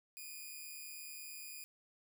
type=tone with amplitude modulation; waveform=5% pulse; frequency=2451 Hz; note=D#7; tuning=27 cents flat; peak=-35 dBFS; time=0.17-1.64 s; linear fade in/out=0 ms; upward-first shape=sine; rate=149 Hz; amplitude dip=40%; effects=11-bit